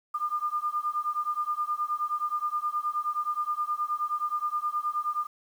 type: beating tone pair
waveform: sine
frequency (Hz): 1202 / 1211.5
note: D6 / D#6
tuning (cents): +40 / -47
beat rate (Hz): 9.5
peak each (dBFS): -30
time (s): 0.14-5.27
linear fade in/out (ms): 10
effects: 9-bit